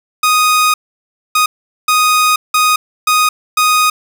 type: tone bursts at uneven times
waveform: sawtooth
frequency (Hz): 1244.5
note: D#6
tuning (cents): 0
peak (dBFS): -5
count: 6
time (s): 0.23-0.74 / 1.35-1.46 / 1.88-2.36 / 2.54-2.76 / 3.07-3.29 / 3.57-3.9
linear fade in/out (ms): 5
effects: none